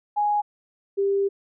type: tone pair in turn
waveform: sine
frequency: 830.6 / 396.2 Hz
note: G#5 / G4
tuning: 0 / +18 cents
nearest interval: octave + minor second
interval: 1282 cents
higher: first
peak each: -19 dBFS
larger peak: neither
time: 0.16-0.42 / 0.97-1.29 s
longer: second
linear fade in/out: 20 ms
effects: none